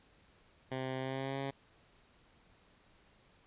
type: tone with pitch glide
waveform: 10% pulse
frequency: 130.81 to 137 Hz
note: C3 to C#3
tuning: 0 to -20 cents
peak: -28 dBFS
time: 0.71-1.51 s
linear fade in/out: 10 ms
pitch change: +80 cents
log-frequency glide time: 0.98-1.4 s
effects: pink hiss -66 dBFS RMS until 3.46 s + resampled to 8000 Hz